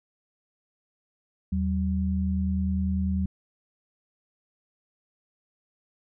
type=tone pair together; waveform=sine; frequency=80.01 / 190.3 Hz; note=D#2 / F#3; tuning=+49 / +49 cents; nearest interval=octave + minor third; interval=1500 cents; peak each=-26 dBFS; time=1.52-3.26 s; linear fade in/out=5 ms; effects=none